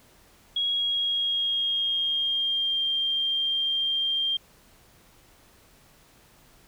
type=tone with pitch glide; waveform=sine; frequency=3309 to 3187 Hz; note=G#7 to G7; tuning=-7 to +28 cents; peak=-23 dBFS; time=0.56-4.37 s; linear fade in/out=5 ms; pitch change=-65 cents; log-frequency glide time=0.7-2.83 s; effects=pink hiss -57 dBFS RMS until 6.67 s